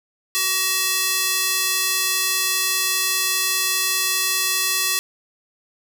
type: tone with high-pass filter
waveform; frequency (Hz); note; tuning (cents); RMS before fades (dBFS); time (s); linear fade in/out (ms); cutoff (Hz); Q
square; 377.5; F#4; +35; -21; 0.35-4.99; 0; 2900; 0.56
effects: none